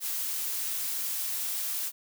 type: noise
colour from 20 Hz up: blue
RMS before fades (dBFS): -32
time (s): 0-1.92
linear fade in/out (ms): 50
effects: none